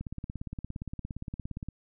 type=click train; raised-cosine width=5 ms; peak=-24 dBFS; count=30; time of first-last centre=0.01-1.686 s; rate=17.3 Hz; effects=none